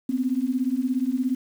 sine beating tone pair, 246.9 / 263.9 Hz, B3 / C4, 0 / +15 cents, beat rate 17 Hz, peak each -25 / -24 dBFS, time 0.09-1.35 s, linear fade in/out 5 ms, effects 8-bit

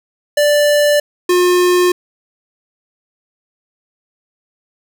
square tone pair in turn, 587.3 / 358.1 Hz, D5 / F4, 0 / +43 cents, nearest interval major sixth, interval 857 cents, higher first, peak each -10 dBFS, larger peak neither, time 0.37-1 / 1.29-1.92 s, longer neither, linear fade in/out 5 ms, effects none

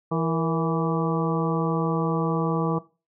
harmonic tone with a mistuned harmonic, 164.81 Hz, E3, in tune, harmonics 1 / 2 / 3 / 4 / 5 / 6 / 7, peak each -25 / -29 / -29 / -34 / -34 / -35 / -31 dBFS, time 0.11-2.79 s, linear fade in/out 10 ms, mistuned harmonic 3, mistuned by -67 cents, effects noise-tail reverb RT60 0.3 s tail -18 dB re dry

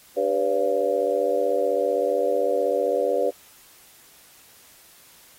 harmonic tone with a mistuned harmonic, 98.9 Hz, G2, 16 cents sharp, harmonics 3 / 4 / 5 / 6 / 7, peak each -33 / -27 / -23 / -24 / -31 dBFS, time 0.16-3.31 s, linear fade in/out 20 ms, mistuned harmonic 6, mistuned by -69 cents, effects white hiss -52 dBFS RMS until 5.38 s + AAC 48 kbps

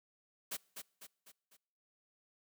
white noise with echo, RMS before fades -40 dBFS, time 0.51-0.57 s, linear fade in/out 10 ms, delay 250 ms, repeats 4, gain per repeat -6 dB, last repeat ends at 1.57 s, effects noise-tail reverb RT60 0.8 s tail -25 dB re dry + high-pass 150 Hz 12 dB/octave

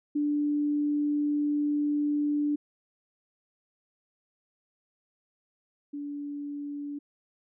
sine tone pair in turn, 293.7 / 288.5 Hz, D4 / D4, 0 / -31 cents, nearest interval unison, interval 31 cents, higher first, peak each -24 / -33 dBFS, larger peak first, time 0.15-2.56 / 5.93-6.99 s, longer first, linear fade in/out 10 ms, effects none

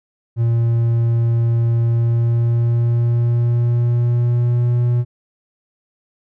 triangle tone with pitch glide, 116.54 to 121 Hz, A#2 to B2, 0 to -35 cents, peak -11 dBFS, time 0.36-5.05 s, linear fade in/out 50 ms, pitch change +65 cents, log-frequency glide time 1.85-4.82 s, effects none

